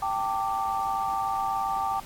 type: chord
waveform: sine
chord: G suspended second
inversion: none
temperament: equal with one note detuned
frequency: 784 / 891.3 / 1174.7 Hz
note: G5 / A5 / D6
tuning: 0 / +22 / 0 cents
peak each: -28 / -31 / -30 dBFS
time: 0.02-2 s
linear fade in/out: 5 ms
effects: pink hiss -46 dBFS RMS until 2.05 s + AAC 64 kbps